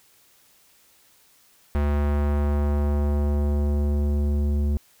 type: tone with low-pass filter sweep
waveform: square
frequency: 72.7 Hz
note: D2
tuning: 17 cents flat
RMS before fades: -22 dBFS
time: 1.75-4.77 s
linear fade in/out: 0 ms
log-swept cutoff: 1900 to 280 Hz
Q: 0.76
effects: white hiss -58 dBFS RMS until 5 s